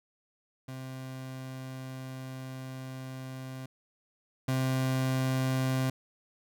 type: tone pair in turn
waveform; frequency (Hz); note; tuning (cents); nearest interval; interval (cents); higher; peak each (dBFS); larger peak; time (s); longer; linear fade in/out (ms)
30% pulse; 130.81 / 130.81; C3 / C3; 0 / 0; unison; 0; neither; -36 / -24; second; 0.68-3.66 / 4.48-5.9; first; 5
effects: none